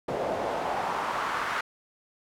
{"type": "noise with band-pass filter sweep", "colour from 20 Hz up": "pink", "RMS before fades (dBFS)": -30, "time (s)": [0.08, 1.61], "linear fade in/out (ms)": 5, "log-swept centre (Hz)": [530, 1400], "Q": 2.1, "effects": []}